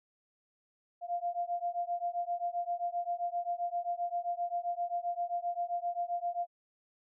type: beating tone pair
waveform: sine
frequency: 694 / 701.6 Hz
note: F5 / F5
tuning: -11 / +8 cents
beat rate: 7.6 Hz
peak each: -35 / -35 dBFS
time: 1.01-6.47 s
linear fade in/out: 50 ms
effects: none